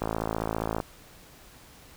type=click train; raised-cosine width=1 ms; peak=-14 dBFS; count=44; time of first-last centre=0.02-0.802 s; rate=55 Hz; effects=pink hiss -52 dBFS RMS until 1.96 s